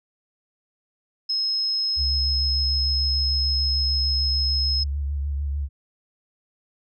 sine tone, 5160 Hz, E8, 38 cents flat, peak -21 dBFS, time 1.29-4.84 s, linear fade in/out 10 ms
sine tone with vibrato, 71 Hz, C#2, 42 cents sharp, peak -23 dBFS, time 1.96-5.69 s, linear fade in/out 50 ms, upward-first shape square, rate 6.7 Hz, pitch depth 36 cents each way
effects none

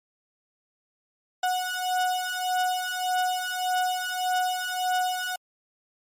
35% pulse beating tone pair, 733 / 734.7 Hz, F#5 / F#5, -16 / -12 cents, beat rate 1.7 Hz, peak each -26 dBFS, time 1.43-5.36 s, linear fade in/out 5 ms, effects MP3 64 kbps

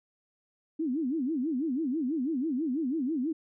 sine tone with vibrato, 284.9 Hz, C#4, 48 cents sharp, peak -27 dBFS, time 0.79-3.33 s, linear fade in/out 10 ms, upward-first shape sine, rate 6.1 Hz, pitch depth 270 cents each way, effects none

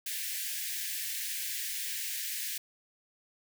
white high-pass noise, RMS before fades -36 dBFS, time 0.06-2.58 s, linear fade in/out 5 ms, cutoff 1600 Hz, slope 96 dB/octave, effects none

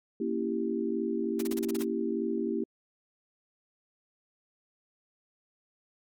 sine chord, A# diminished seventh, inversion none, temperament equal, 233.1 / 277.2 / 329.6 / 392 Hz, A#3 / C#4 / E4 / G4, 0 / 0 / 0 / 0 cents, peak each -33 / -37 / -33 / -33 dBFS, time 0.2-2.64 s, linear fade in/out 5 ms
white noise bursts, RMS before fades -39 dBFS, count 8, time 1.39-1.828 s, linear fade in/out 5 ms, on 25 ms, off 34 ms
effects AAC 64 kbps

